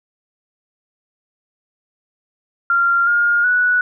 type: tone with pitch steps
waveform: sine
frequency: 1386 / 1418 / 1474 Hz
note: F6 / F6 / F#6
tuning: -14 / +26 / -7 cents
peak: -12 dBFS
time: 2.7-3.81 s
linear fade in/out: 2 ms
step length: 370 ms
effects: none